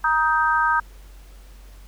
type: harmonic tone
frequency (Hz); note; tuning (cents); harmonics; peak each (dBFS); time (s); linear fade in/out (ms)
313.4; D#4; +13; 3 / 4 / 5; -21 / -21 / -21; 0.04-0.8; 5
effects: added 47 Hz sine -41 dBFS peak until 1.87 s + pink hiss -53 dBFS RMS until 1.87 s